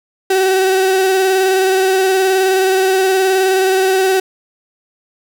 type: tone with vibrato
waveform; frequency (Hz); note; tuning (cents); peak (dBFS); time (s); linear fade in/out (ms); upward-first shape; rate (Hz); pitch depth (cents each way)
35% pulse; 379.4; F#4; +43; -9; 0.3-4.2; 5; square; 19; 22
effects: none